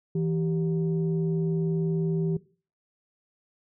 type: tone pair together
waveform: sine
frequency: 163.35 / 388.9 Hz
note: E3 / G4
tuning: -15 / -14 cents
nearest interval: octave + minor third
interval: 1501 cents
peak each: -24 / -29 dBFS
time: 0.15-2.37 s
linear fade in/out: 5 ms
effects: noise-tail reverb RT60 0.4 s tail -19 dB re dry + tanh soft clip ceiling -17 dBFS